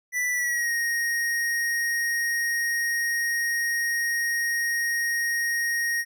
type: tone with pitch glide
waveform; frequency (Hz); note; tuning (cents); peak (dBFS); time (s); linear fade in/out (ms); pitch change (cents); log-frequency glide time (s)
square; 1975.5 to 1870; B6 to A#6; 0 to +5; -24; 0.12-6.05; 50; -95; 0.31-0.71
effects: none